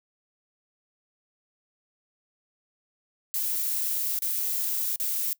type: noise with dropouts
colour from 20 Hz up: violet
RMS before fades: -28 dBFS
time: 3.34-5.33 s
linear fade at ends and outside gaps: 0 ms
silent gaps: 4.19-4.221 / 4.959-4.999 s
effects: noise-tail reverb RT60 0.1 s tail -23 dB re dry